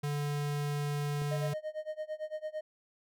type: tone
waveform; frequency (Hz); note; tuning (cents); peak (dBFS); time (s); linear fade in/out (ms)
square; 145.6; D3; -15; -32; 0.03-1.54; 10
type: click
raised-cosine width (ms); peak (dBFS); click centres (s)
2; -32; 1.219
type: tone with tremolo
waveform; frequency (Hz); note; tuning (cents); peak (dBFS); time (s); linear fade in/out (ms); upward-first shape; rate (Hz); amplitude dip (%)
triangle; 618; D#5; -12; -31; 1.31-2.61; 5; sine; 8.9; 95
effects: none